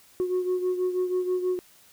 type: beating tone pair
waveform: sine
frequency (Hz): 364 / 370.2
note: F#4 / F#4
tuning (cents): -28 / +1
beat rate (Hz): 6.2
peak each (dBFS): -23 / -29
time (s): 0.2-1.59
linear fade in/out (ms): 0
effects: tanh soft clip ceiling -20 dBFS + white hiss -56 dBFS RMS until 1.92 s